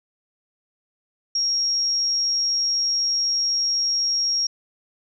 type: tone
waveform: sine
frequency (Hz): 5588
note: F8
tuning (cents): 0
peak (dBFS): -19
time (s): 1.35-4.47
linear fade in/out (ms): 5
effects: none